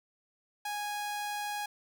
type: tone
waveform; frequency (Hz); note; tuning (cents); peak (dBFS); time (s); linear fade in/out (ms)
sawtooth; 828; G#5; -5; -30; 0.65-1.66; 5
effects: none